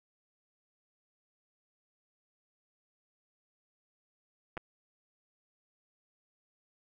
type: clicks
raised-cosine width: 0.5 ms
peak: -24 dBFS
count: 2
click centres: 4.57 / 4.576 s
effects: none